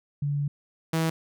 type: tone pair in turn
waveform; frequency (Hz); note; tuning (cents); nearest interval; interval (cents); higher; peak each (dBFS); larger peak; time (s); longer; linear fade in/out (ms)
sine / sawtooth; 143.8 / 162.21; D3 / E3; -36 / -28; major second; 208; second; -24 / -19; second; 0.22-0.48 / 0.93-1.1; first; 5
effects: none